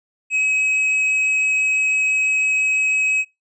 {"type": "tone with hard clipping", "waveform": "triangle", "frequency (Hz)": 2551, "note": "D#7", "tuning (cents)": 43, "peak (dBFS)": -17, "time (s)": [0.3, 3.25], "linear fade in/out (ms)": 50, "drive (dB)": 7, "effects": ["noise-tail reverb RT60 0.2 s tail -22 dB re dry", "resampled to 22050 Hz"]}